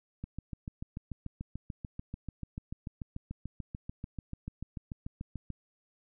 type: click train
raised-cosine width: 5 ms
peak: -26 dBFS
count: 37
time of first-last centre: 0.24-5.503 s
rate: 6.84 Hz
effects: none